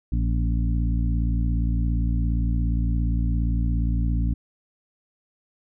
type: harmonic tone with a mistuned harmonic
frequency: 57.3 Hz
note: A#1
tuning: 29 cents flat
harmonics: 1 / 2 / 3 / 4 / 5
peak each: -21 / -27 / -31 / -33 / -35 dBFS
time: 0.12-4.34 s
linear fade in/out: 5 ms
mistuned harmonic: 4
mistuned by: +34 cents
effects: none